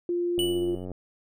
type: tone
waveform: sine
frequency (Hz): 349.2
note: F4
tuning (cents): 0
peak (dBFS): -24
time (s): 0.09-0.75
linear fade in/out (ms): 2
type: click train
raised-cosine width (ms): 2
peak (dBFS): -24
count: 50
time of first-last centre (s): 0.38-0.917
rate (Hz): 91.3
type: tone with exponential decay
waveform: square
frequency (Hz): 2960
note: F#7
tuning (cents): 0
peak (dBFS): -25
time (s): 0.39-0.85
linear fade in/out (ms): 1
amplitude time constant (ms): 100
effects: none